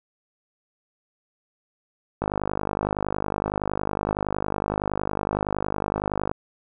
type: click train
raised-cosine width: 1 ms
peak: -10 dBFS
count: 209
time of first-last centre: 2.22-6.314 s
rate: 50.8 Hz
effects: none